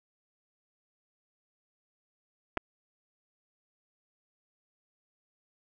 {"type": "clicks", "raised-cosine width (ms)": 0.5, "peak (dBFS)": -15, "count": 2, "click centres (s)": [2.572, 2.575], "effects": []}